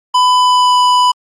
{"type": "tone with pitch glide", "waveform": "square", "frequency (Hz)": [1000, 993.7], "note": ["B5", "B5"], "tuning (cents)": [21, 10], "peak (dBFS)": -8, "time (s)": [0.14, 1.12], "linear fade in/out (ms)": 10, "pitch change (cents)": -11, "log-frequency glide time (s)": [0.38, 0.78], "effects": ["low-pass 6000 Hz 12 dB/octave", "Opus 48 kbps"]}